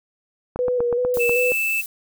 click train, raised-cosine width 1 ms, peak -14 dBFS, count 7, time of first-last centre 0.56-1.294 s, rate 8.17 Hz
sine tone with vibrato, 488.2 Hz, B4, 20 cents flat, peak -18 dBFS, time 0.59-1.52 s, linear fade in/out 0 ms, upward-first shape square, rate 2.6 Hz, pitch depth 30 cents each way
violet noise, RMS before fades -32 dBFS, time 1.14-1.86 s, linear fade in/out 0 ms
triangle tone, 2637 Hz, E7, in tune, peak -18 dBFS, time 1.19-1.82 s, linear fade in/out 20 ms
effects none

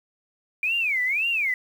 sine tone with vibrato, 2349 Hz, D7, in tune, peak -21 dBFS, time 0.63-1.54 s, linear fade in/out 2 ms, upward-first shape sine, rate 1.9 Hz, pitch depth 300 cents each way, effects 8-bit

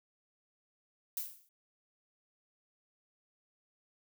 violet noise with exponential decay, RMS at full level -34 dBFS, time 1.17-1.49 s, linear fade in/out 1 ms, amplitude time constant 69 ms, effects none

